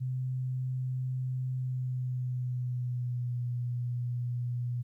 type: tone with pitch glide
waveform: sine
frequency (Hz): 128.4 to 121.97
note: C3 to B2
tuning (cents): -32 to -21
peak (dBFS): -30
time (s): 0-4.83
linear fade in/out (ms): 20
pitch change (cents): -89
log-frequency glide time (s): 1.54-3.41
effects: 12-bit